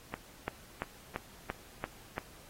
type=click train; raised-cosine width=0.5 ms; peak=-19 dBFS; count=7; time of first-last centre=0.14-2.181 s; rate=2.94 Hz; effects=pink hiss -56 dBFS RMS until 2.49 s + AAC 48 kbps